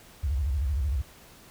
sine tone with vibrato, 69.3 Hz, C#2, in tune, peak -24 dBFS, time 0.23-1.02 s, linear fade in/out 10 ms, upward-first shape square, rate 13 Hz, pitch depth 190 cents each way, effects pink hiss -52 dBFS RMS until 1.5 s

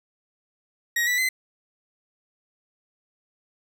40% pulse tone with pitch steps, 1890 / 1965.7 / 2044 Hz, A#6 / B6 / C7, +23 / -9 / -41 cents, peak -20 dBFS, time 0.96-1.29 s, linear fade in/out 5 ms, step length 110 ms, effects none

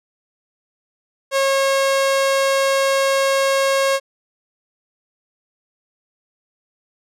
sawtooth tone, 544 Hz, C#5, 33 cents flat, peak -11 dBFS, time 1.31-4 s, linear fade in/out 50 ms, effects low-pass 11000 Hz 12 dB/octave

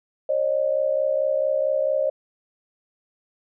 sine tone pair together, 543 / 607.5 Hz, C#5 / D#5, -36 / -42 cents, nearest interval major second, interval 194 cents, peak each -22 dBFS, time 0.29-2.1 s, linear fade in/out 5 ms, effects none

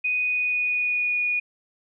sine tone with pitch glide, 2489 to 2455 Hz, D#7 to D#7, 0 to -24 cents, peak -21 dBFS, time 0.04-1.4 s, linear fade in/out 10 ms, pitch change -24 cents, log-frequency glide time 0.17-1.19 s, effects none

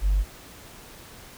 sine tone, 48.6 Hz, G1, 14 cents flat, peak -17 dBFS, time 0.01-0.25 s, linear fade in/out 50 ms, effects tanh soft clip ceiling -15 dBFS + pink hiss -46 dBFS RMS until 1.37 s

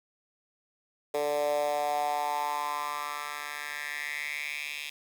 10% pulse tone with high-pass filter sweep, 146.83 Hz, D3, in tune, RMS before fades -32 dBFS, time 1.14-4.9 s, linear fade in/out 5 ms, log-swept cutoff 490 to 2800 Hz, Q 4.9, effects 8-bit

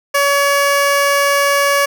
15% pulse tone, 565 Hz, C#5, 33 cents sharp, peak -5 dBFS, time 0.14-1.86 s, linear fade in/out 10 ms, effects none

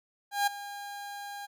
30% pulse tone with ADSR envelope, 810 Hz, G#5, 43 cents flat, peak -20 dBFS, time 0.31-1.47 s, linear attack 160 ms, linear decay 10 ms, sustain -16 dB, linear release 23 ms, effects none

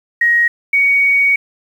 sine tone pair in turn, 1885 / 2242 Hz, A#6 / C#7, +19 / +19 cents, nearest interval minor third, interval 300 cents, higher second, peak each -9 dBFS, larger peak neither, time 0.21-0.48 / 0.73-1.36 s, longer second, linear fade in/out 5 ms, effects 7-bit

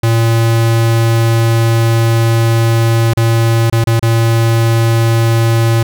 square tone with dropouts, 114.6 Hz, A#2, 29 cents flat, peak -9 dBFS, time 0.03-5.83 s, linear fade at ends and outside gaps 5 ms, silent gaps 3.136-3.171 / 3.7-3.725 / 3.841-3.87 / 3.996-4.026 s, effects none

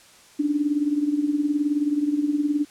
sine tone with tremolo, 293.7 Hz, D4, in tune, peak -16 dBFS, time 0.39-2.65 s, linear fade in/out 10 ms, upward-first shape triangle, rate 19 Hz, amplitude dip 80%, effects white hiss -51 dBFS RMS until 2.7 s + low-pass 9000 Hz 12 dB/octave

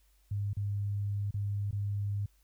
sine tone with dropouts, 101.5 Hz, G#2, 39 cents flat, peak -30 dBFS, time 0.31-2.26 s, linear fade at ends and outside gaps 5 ms, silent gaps 0.533-0.568 / 1.309-1.341 / 1.711-1.727 s, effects added 50 Hz sine -64 dBFS peak until 2.43 s + white hiss -72 dBFS RMS until 2.43 s

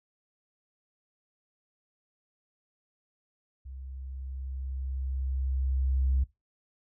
sine tone with level ramp, 66 Hz, C2, 16 cents sharp, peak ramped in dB -40 to -21 dBFS, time 3.65-6.24 s, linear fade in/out 10 ms, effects noise-tail reverb RT60 0.2 s tail -20 dB re dry + tanh soft clip ceiling -19 dBFS

